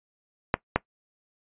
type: clicks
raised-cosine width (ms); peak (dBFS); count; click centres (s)
0.5; -5; 2; 0.541 / 0.76
effects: noise-tail reverb RT60 0.1 s tail -20 dB re dry + resampled to 8000 Hz